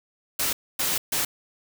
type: noise bursts at uneven times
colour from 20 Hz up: white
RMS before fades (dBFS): -25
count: 3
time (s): 0.39-0.53 / 0.79-0.98 / 1.12-1.25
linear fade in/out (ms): 5
effects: none